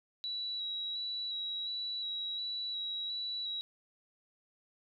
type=tone with vibrato; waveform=sine; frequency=3903 Hz; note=B7; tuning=21 cents flat; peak=-35 dBFS; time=0.24-3.61 s; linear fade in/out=0 ms; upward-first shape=square; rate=1.4 Hz; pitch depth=15 cents each way; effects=none